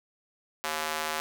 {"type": "tone with high-pass filter", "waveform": "square", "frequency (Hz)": 77.78, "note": "D#2", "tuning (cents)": 0, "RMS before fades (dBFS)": -32, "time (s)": [0.64, 1.2], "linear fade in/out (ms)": 0, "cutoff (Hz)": 850, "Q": 0.86, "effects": []}